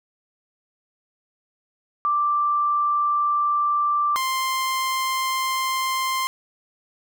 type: tone pair in turn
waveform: sine / sawtooth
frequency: 1176 / 1048.7 Hz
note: D6 / C6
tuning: +2 / +4 cents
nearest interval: major second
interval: 198 cents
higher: first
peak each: -18 / -18 dBFS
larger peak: neither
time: 2.05-4.16 / 4.16-6.27 s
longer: neither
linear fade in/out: 0 ms
effects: none